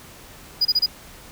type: tone bursts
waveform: sine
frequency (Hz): 4918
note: D#8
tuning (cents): -21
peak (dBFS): -12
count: 4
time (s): 0.61-0.862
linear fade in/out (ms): 10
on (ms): 42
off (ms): 28
effects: tanh soft clip ceiling -14 dBFS + pink hiss -44 dBFS RMS until 1.31 s